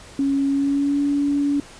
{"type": "tone with pitch glide", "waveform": "sine", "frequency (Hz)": [276.3, 285.2], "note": ["C#4", "C#4"], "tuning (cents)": [-6, 49], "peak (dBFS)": -17, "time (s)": [0.19, 1.6], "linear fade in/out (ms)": 2, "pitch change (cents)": 55, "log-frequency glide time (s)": [0.47, 1.01], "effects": ["pink hiss -43 dBFS RMS until 1.79 s", "resampled to 22050 Hz"]}